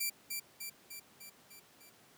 5% pulse tone with echo, 2349 Hz, D7, in tune, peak -23 dBFS, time 0-0.1 s, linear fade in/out 10 ms, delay 300 ms, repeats 6, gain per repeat -4 dB, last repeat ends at 1.9 s, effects pink hiss -62 dBFS RMS until 2.17 s + high-pass 150 Hz 12 dB/octave

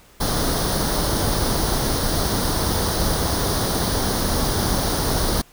pink noise with comb filter, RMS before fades -21 dBFS, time 0.2-5.42 s, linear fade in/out 10 ms, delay 0.2 ms, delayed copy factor +0.7, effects pink hiss -51 dBFS RMS until 5.52 s

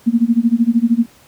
sine tone with tremolo, 233.1 Hz, A#3, in tune, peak -7 dBFS, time 0.06-1.06 s, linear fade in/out 20 ms, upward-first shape sine, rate 13 Hz, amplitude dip 95%, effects pink hiss -48 dBFS RMS until 1.27 s + high-pass 80 Hz 12 dB/octave

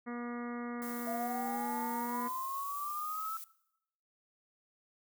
harmonic tone, 240 Hz, B3, 49 cents flat, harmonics 1 / 2 / 3 / 4 / 5 / 6 / 7 / 8 / 9, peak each -39 / -46 / -50 / -52 / -48 / -53 / -55 / -52 / -56 dBFS, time 0.06-2.29 s, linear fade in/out 20 ms
violet noise, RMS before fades -46 dBFS, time 0.82-3.44 s, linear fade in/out 0 ms
sine linear sweep, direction up, 674 to 1318.5 Hz, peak -36 dBFS, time 1.07-3.37 s, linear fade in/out 2 ms
effects noise-tail reverb RT60 0.8 s tail -19 dB re dry

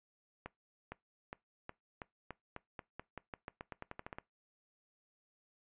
accelerating click train, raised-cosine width 0.5 ms, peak -28 dBFS, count 20, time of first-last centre 0.46-4.185 s, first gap 460 ms, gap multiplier 0.89, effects noise-tail reverb RT60 0.2 s tail -22 dB re dry + resampled to 8000 Hz

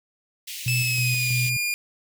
pink high-pass noise, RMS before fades -35 dBFS, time 0.47-1.5 s, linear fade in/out 10 ms, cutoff 2200 Hz, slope 48 dB/octave
sine tone with tremolo, 123.47 Hz, B2, in tune, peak -22 dBFS, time 0.66-1.57 s, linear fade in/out 5 ms, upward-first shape square, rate 3.1 Hz, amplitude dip 40%
sawtooth tone with pitch glide, 2623 to 2419 Hz, E7 to D#7, -9 to -49 cents, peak -20 dBFS, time 0.68-1.74 s, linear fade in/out 0 ms, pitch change -140 cents, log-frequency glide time 0.78-1.32 s
effects none

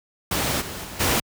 pink noise with level steps, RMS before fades -23 / -33 / -36 / -20 dBFS, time 0.31-1.2 s, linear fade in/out 5 ms, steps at 0.6 / 0.83 / 0.99 s, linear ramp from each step 20 ms, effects high-pass 60 Hz 12 dB/octave

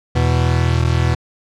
40% pulse tone pair together, 82.43 / 123.5 Hz, E2 / B2, 0 / 0 cents, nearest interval perfect fifth, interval 700 cents, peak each -15 dBFS, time 0.15-1.15 s, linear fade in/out 10 ms, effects low-pass 6000 Hz 12 dB/octave

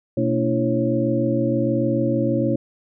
sine tone cluster, 124.4 / 228.9 / 290.2 / 336.8 / 545 Hz, B2 / A#3 / D4 / E4 / C#5, +13 / -31 / -21 / +37 / -29 cents, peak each -24 dBFS, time 0.17-2.56 s, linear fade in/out 5 ms, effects none

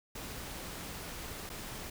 pink noise with dropouts, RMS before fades -43 dBFS, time 0.15-1.9 s, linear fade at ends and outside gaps 5 ms, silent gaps 1.493-1.499 s, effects none

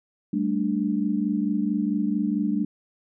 sine chord, G suspended second, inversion none, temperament just, 196 / 220.5 / 294 Hz, G3 / A3 / D4, 0 / +4 / +2 cents, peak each -26 dBFS, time 0.33-2.65 s, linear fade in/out 5 ms, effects none

